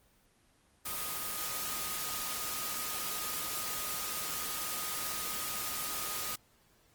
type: tone in noise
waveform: sine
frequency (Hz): 1245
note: D#6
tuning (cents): +1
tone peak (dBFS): -45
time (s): 0.85-6.36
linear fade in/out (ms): 10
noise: white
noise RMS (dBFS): -37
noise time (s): 0.85-6.36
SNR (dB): -11
effects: pink hiss -67 dBFS RMS until 6.94 s + Opus 24 kbps